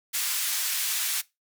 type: band-pass noise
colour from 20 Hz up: white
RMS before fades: -28 dBFS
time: 0.13-1.22 s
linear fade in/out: 20 ms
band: 1600 to 16000 Hz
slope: 12 dB/octave
effects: noise-tail reverb RT60 0.2 s tail -20 dB re dry